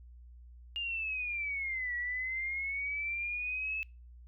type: linear two-way sweep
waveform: sine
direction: down then up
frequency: 2834 to 1926 to 2615 Hz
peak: -33 dBFS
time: 0.76-3.83 s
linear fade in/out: 0 ms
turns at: 1.95 s
effects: noise-tail reverb RT60 0.3 s tail -24 dB re dry + added 60 Hz sine -50 dBFS peak until 4.27 s